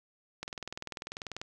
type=click train; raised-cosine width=0.2 ms; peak=-21 dBFS; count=21; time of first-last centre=0.43-1.415 s; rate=20.3 Hz; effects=none